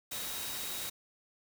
sine tone in noise, 3801 Hz, A#7, 33 cents sharp, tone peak -45 dBFS, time 0.11-0.9 s, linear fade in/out 10 ms, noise white, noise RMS -39 dBFS, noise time 0.11-0.9 s, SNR -9 dB, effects none

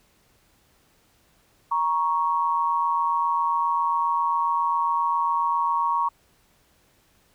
sine tone pair together, 941.3 / 1108.7 Hz, A#5 / C#6, +17 / 0 cents, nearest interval minor third, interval 283 cents, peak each -23 dBFS, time 1.71-6.09 s, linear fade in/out 10 ms, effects pink hiss -62 dBFS RMS until 7.34 s

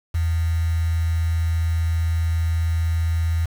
sine tone with quantisation, 82.41 Hz, E2, in tune, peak -18 dBFS, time 0.14-3.46 s, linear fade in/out 10 ms, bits 6, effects none

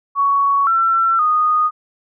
sine tone with pitch steps, 1118 / 1347 / 1236 Hz, C#6 / E6 / D#6, +14 / +37 / -12 cents, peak -12 dBFS, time 0.15-1.71 s, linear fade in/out 50 ms, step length 520 ms, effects none

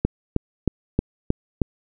click train, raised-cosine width 3 ms, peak -5 dBFS, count 6, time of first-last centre 0.05-1.617 s, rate 3.19 Hz, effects none

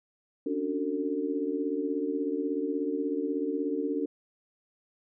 sine chord, D major seventh, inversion third, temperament equal with one note detuned, 277.2 / 293.7 / 370 / 451.1 Hz, C#4 / D4 / F#4 / A4, 0 / 0 / 0 / +43 cents, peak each -35 / -31 / -35 / -33 dBFS, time 0.46-4.06 s, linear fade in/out 5 ms, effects none

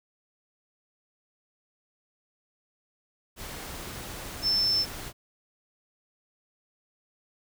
sine tone in noise, 5300 Hz, E8, 9 cents sharp, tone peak -22 dBFS, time 4.42-4.86 s, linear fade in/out 50 ms, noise pink, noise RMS -39 dBFS, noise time 3.36-5.13 s, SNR +14 dB, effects none

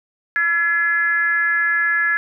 sine tone with frequency modulation, 1700 Hz, G#6, 40 cents sharp, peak -15 dBFS, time 0.36-2.17 s, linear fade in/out 0 ms, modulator 358 Hz, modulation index 0.58, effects none

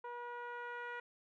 10% pulse tone with low-pass filter sweep, 481.8 Hz, B4, 43 cents flat, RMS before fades -45 dBFS, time 0.04-1 s, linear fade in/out 5 ms, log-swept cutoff 1000 to 1700 Hz, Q 1.7, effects none

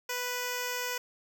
5% pulse tone with notch filter, 493.9 Hz, B4, in tune, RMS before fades -34 dBFS, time 0.09-0.98 s, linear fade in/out 5 ms, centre 3900 Hz, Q 1.7, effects none

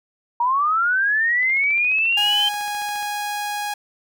sine linear sweep, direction up, 932.3 to 3136 Hz, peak -16 dBFS, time 0.4-2.49 s, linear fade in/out 5 ms
click train, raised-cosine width 0.3 ms, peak -25 dBFS, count 24, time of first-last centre 1.43-3.027 s, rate 14.4 Hz
sawtooth tone, 827 Hz, G#5, 8 cents flat, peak -20 dBFS, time 2.17-3.74 s, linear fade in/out 5 ms
effects none

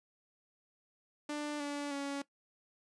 sawtooth tone with pitch steps, 296 / 288.1 / 280.4 Hz, D4 / D4 / C#4, +14 / -33 / +20 cents, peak -32 dBFS, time 1.29-2.22 s, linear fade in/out 5 ms, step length 310 ms, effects noise-tail reverb RT60 0.1 s tail -18 dB re dry + resampled to 22050 Hz

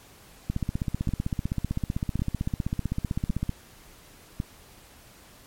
two click trains, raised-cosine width 5 ms, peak -14 / -15 dBFS, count 48 / 4, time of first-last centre 0.5-3.494 / 1.09-4.401 s, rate 15.7 / 0.906 Hz, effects pink hiss -52 dBFS RMS until 5.46 s + MP3 64 kbps

